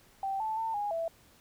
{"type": "tone with pitch steps", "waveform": "sine", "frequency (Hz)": [779, 875, 898, 823, 662], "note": ["G5", "A5", "A5", "G#5", "E5"], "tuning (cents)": [-11, -10, 35, -16, 7], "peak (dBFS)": -30, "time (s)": [0.23, 1.08], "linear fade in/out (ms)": 2, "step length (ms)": 170, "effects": ["pink hiss -61 dBFS RMS until 1.4 s"]}